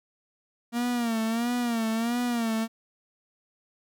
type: tone with vibrato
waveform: 45% pulse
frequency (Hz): 233.1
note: A#3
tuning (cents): 0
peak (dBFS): -25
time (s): 0.72-2.68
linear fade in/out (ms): 50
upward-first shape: sine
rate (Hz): 1.5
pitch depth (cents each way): 85
effects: none